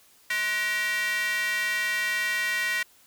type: tone with high-pass filter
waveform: square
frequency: 211 Hz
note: G#3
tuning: 28 cents sharp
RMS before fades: -27 dBFS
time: 0.3-2.83 s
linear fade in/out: 5 ms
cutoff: 1900 Hz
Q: 4.4
effects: white hiss -58 dBFS RMS until 3.06 s